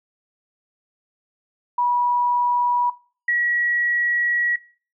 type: tone pair in turn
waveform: sine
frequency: 972 / 1919.5 Hz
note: B5 / B6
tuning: -28 / -50 cents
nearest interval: octave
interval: 1178 cents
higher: second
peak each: -17 dBFS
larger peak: neither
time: 1.78-2.9 / 3.28-4.56 s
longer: second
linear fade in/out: 5 ms
effects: noise-tail reverb RT60 0.4 s tail -20 dB re dry